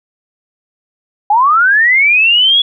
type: linear sweep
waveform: sine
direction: up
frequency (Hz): 799 to 3400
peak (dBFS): -6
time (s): 1.3-2.62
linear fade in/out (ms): 5
effects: none